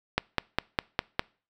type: click train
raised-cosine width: 0.3 ms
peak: -7 dBFS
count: 6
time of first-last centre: 0.18-1.194 s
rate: 4.93 Hz
effects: noise-tail reverb RT60 0.4 s tail -25 dB re dry